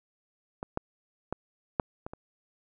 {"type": "clicks", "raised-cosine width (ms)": 1, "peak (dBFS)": [-21, -15, -17, -10, -23, -26], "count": 6, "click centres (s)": [0.629, 0.774, 1.326, 1.798, 2.065, 2.135], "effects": []}